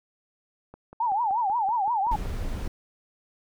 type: click train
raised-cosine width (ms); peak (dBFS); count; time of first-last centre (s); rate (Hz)
1; -30; 10; 0.74-2.448; 5.27
type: tone with vibrato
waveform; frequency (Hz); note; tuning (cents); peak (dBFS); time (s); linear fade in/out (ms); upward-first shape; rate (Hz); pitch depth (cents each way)
sine; 866; A5; -28; -22; 1-2.16; 5; triangle; 5.7; 250
type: noise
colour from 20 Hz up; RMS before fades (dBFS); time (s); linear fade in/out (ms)
brown; -30; 2.11-2.68; 5
effects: none